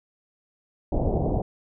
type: low-pass noise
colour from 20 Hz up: pink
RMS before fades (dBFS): -24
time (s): 0.92-1.42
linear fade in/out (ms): 5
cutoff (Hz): 780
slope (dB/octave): 48
effects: none